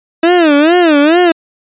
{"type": "tone with vibrato", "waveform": "30% pulse", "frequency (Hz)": 320.2, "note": "D#4", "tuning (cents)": 50, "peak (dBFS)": -3, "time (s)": [0.23, 1.32], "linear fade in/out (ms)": 5, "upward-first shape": "sine", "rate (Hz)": 2.3, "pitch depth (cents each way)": 200, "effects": ["resampled to 8000 Hz"]}